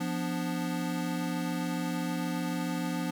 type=chord; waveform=square; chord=B diminished; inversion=second; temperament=equal; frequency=174.61 / 246.9 / 293.7 Hz; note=F3 / B3 / D4; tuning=0 / 0 / 0 cents; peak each=-34 / -36 / -36 dBFS; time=0-3.11 s; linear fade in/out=10 ms; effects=none